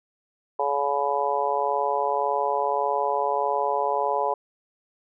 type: harmonic tone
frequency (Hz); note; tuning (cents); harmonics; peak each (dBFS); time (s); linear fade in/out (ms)
141.7; C#3; +38; 3 / 4 / 5 / 6 / 7; -29 / -28 / -29 / -27 / -27; 0.59-4.34; 5
effects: none